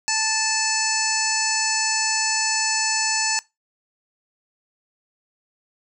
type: harmonic tone with a mistuned harmonic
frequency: 879 Hz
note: A5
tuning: 2 cents flat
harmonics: 1 / 2 / 3 / 5 / 6 / 7 / 8 / 9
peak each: -28 / -28 / -28 / -28 / -28 / -28 / -28 / -28 dBFS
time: 0.08-3.39 s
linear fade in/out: 0 ms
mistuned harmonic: 3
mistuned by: -17 cents
effects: noise-tail reverb RT60 0.2 s tail -21 dB re dry